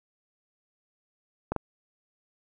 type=clicks; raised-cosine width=1 ms; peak=-14 dBFS; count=2; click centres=1.52 / 1.563 s; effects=none

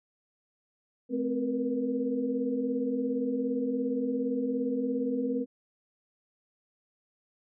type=tone cluster; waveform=sine; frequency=214.6 / 258.3 / 463.9 / 481.2 Hz; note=A3 / C4 / A#4 / B4; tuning=-43 / -22 / -8 / -45 cents; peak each=-37 / -29 / -38 / -33 dBFS; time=1.09-5.46 s; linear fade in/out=50 ms; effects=none

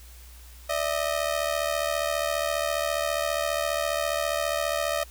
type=ring-modulated tone; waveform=sawtooth; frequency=622.3 Hz; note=D#5; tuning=in tune; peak=-18 dBFS; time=0.69-5.04 s; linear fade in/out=10 ms; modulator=37.4 Hz; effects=added 60 Hz sine -45 dBFS peak until 5.1 s + white hiss -52 dBFS RMS until 5.1 s

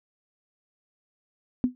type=tone with exponential decay; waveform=sine; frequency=250.2 Hz; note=B3; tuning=23 cents sharp; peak=-15 dBFS; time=1.64-1.75 s; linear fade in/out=0 ms; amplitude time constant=23 ms; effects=none

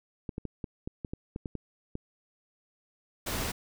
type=clicks; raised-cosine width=3 ms; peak=-22 dBFS; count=11; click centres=0.292 / 0.381 / 0.453 / 0.642 / 0.875 / 1.048 / 1.135 / 1.361 / 1.458 / 1.553 / 1.954 s
type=noise; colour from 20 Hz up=pink; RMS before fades=-33 dBFS; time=3.26-3.52 s; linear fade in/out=10 ms
effects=none

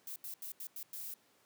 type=noise bursts at uneven times; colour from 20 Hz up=violet; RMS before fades=-44 dBFS; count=6; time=0.07-0.16 / 0.24-0.34 / 0.42-0.52 / 0.6-0.67 / 0.76-0.83 / 0.93-1.14 s; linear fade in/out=2 ms; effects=pink hiss -69 dBFS RMS until 1.45 s + high-pass 200 Hz 12 dB/octave

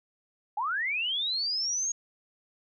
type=linear sweep; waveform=sine; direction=up; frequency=784 to 6645 Hz; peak=-27 dBFS; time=0.57-1.92 s; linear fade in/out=5 ms; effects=none

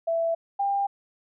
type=tone pair in turn; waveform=sine; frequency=664 / 797.8 Hz; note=E5 / G5; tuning=+12 / +30 cents; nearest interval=minor third; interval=318 cents; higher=second; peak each=-22 dBFS; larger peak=neither; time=0.07-0.35 / 0.59-0.87 s; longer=neither; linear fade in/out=10 ms; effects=none

